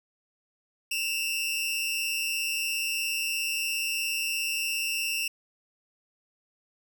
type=tone pair together; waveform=sawtooth; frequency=2637 / 2794 Hz; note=E7 / F7; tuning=0 / 0 cents; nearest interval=minor second; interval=100 cents; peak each=-27 dBFS; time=0.91-5.28 s; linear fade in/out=5 ms; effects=none